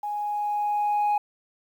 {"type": "tone with level ramp", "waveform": "sine", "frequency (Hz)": 830.6, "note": "G#5", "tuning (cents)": 0, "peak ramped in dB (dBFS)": [-27, -17], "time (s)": [0.03, 1.18], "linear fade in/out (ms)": 5, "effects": ["tanh soft clip ceiling -19 dBFS", "9-bit"]}